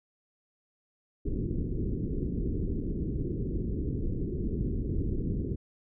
pink low-pass noise, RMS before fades -31 dBFS, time 1.25-5.56 s, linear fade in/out 10 ms, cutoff 410 Hz, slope 48 dB/octave, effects none

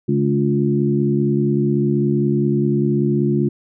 harmonic tone with a mistuned harmonic, 70.4 Hz, C#2, 27 cents sharp, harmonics 2 / 3 / 4 / 5, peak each -19 / -19 / -24 / -20 dBFS, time 0.08-3.49 s, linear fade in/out 10 ms, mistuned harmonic 4, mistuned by +33 cents, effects none

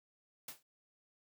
white noise with exponential decay, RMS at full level -41 dBFS, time 0.48-0.63 s, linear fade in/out 5 ms, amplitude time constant 31 ms, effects high-pass 100 Hz 12 dB/octave

